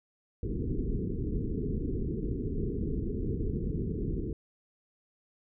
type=low-pass noise; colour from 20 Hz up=pink; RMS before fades=-32 dBFS; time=0.43-4.33 s; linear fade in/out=2 ms; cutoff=450 Hz; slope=96 dB/octave; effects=none

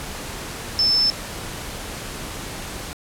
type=tone in noise; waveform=sine; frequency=5274 Hz; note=E8; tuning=in tune; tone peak=-15 dBFS; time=0.79-1.1 s; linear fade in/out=0 ms; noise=pink; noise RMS=-32 dBFS; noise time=0-2.93 s; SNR=+14 dB; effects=low-pass 12000 Hz 12 dB/octave

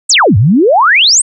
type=exponential two-way sweep; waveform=sine; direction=down then up; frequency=8870 to 92.5 to 8870 Hz; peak=-4 dBFS; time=0.09-1.22 s; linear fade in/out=10 ms; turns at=0.37 s; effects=none

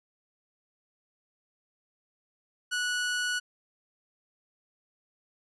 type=tone; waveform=sawtooth; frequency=1471 Hz; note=F#6; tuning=11 cents flat; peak=-24 dBFS; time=2.71-3.4 s; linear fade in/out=20 ms; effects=resampled to 22050 Hz

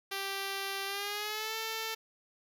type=tone with pitch glide; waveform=5% pulse; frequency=392 to 445.1 Hz; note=G4 to A4; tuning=0 to +20 cents; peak=-23 dBFS; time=0.11-1.95 s; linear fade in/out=10 ms; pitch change=+220 cents; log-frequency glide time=0.85-1.56 s; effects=none

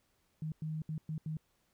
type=tone bursts at uneven times; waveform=sine; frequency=156.3 Hz; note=D#3; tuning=8 cents sharp; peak=-35 dBFS; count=5; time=0.42-0.52 / 0.62-0.82 / 0.89-0.98 / 1.09-1.18 / 1.26-1.37 s; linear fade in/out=2 ms; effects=pink hiss -75 dBFS RMS until 1.73 s

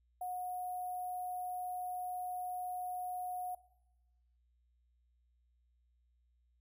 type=tone with sample-and-hold; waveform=sine; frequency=728 Hz; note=F#5; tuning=28 cents flat; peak=-37 dBFS; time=0.21-3.55 s; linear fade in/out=5 ms; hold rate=11025 Hz; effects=noise-tail reverb RT60 1.0 s tail -19 dB re dry + added 60 Hz sine -70 dBFS peak until 6.6 s

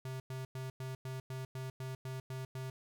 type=tone bursts; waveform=square; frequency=130.7 Hz; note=C3; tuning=1 cent flat; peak=-40 dBFS; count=11; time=0.05-2.7 s; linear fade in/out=2 ms; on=150 ms; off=100 ms; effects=none

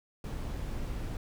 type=noise; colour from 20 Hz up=brown; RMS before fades=-36 dBFS; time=0.24-1.17 s; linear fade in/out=2 ms; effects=none

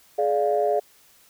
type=chord; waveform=sine; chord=D diminished; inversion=second; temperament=equal with one note detuned; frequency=421.6 / 587.3 / 698.5 Hz; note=Ab4 / D5 / F5; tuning=+26 / 0 / 0 cents; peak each=-23 dBFS; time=0.18-0.8 s; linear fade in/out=10 ms; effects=tanh soft clip ceiling -10 dBFS + white hiss -56 dBFS RMS until 1.29 s

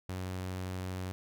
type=tone; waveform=sawtooth; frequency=92.5 Hz; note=F#2; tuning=in tune; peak=-32 dBFS; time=0.09-1.12 s; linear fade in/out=0 ms; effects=none

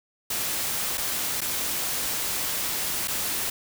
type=noise with dropouts; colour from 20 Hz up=white; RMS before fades=-28 dBFS; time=0.3-3.5 s; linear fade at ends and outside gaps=5 ms; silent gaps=0.974-0.978 / 1.407-1.415 / 3.075-3.081 s; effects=none

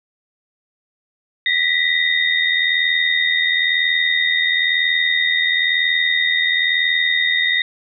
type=tone cluster; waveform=sine; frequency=1921 / 2002 / 3693 Hz; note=B6 / B6 / A#7; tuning=-48 / +23 / -17 cents; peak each=-19 dBFS; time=1.46-7.62 s; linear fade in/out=2 ms; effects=none

